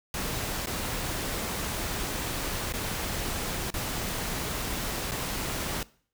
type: noise with dropouts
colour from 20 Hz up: pink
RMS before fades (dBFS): -32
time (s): 0.14-5.83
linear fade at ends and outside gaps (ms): 2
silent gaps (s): 0.66-0.67 / 2.724-2.737 / 3.704-3.74 / 5.112-5.118
effects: noise-tail reverb RT60 0.5 s tail -21 dB re dry